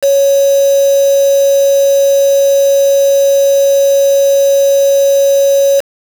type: tone with quantisation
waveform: sine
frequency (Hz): 554.4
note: C#5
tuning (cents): 0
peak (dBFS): -6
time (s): 0.02-5.81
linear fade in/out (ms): 20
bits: 3
effects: none